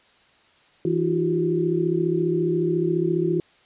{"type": "tone cluster", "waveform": "sine", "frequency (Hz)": [164.1, 315.9, 351.3, 385.8], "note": ["E3", "D#4", "F4", "G4"], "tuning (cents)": [-8, 26, 10, -28], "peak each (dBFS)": [-25, -29, -22, -27], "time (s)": [0.85, 3.4], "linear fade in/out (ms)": 2, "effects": ["white hiss -57 dBFS RMS until 3.65 s", "resampled to 8000 Hz"]}